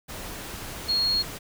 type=tone in noise; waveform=sine; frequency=4296 Hz; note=C8; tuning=45 cents sharp; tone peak=-21 dBFS; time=0.88-1.23 s; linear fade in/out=20 ms; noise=pink; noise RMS=-37 dBFS; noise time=0.08-1.39 s; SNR=+13 dB; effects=none